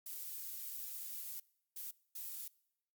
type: noise bursts at uneven times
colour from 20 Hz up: violet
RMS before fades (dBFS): -45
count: 3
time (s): 0.06-1.4 / 1.76-1.91 / 2.15-2.48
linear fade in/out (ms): 5
effects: noise-tail reverb RT60 0.8 s tail -23 dB re dry + Opus 48 kbps